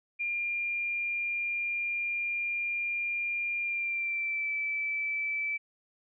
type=tone with pitch glide; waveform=sine; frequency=2400 to 2316 Hz; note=D7 to D7; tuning=+37 to -25 cents; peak=-29 dBFS; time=0.19-5.58 s; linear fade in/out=20 ms; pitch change=-62 cents; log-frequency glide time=3.62-4.51 s; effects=none